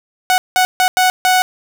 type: tone bursts at uneven times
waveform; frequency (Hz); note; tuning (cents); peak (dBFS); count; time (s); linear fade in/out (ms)
sawtooth; 740; F#5; 0; -6; 5; 0.3-0.38 / 0.56-0.65 / 0.8-0.88 / 0.97-1.1 / 1.25-1.42; 0
effects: none